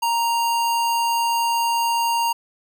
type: tone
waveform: square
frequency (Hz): 932.3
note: A#5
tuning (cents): 0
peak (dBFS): -19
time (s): 0.02-2.33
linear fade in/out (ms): 10
effects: none